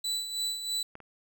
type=tone with tremolo; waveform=35% pulse; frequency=3972 Hz; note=B7; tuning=9 cents sharp; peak=-26 dBFS; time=0.04-0.83 s; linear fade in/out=5 ms; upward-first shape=sine; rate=3.1 Hz; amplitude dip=60%
type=clicks; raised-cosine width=0.5 ms; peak=-27 / -34 dBFS; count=2; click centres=0.954 / 1.003 s
effects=none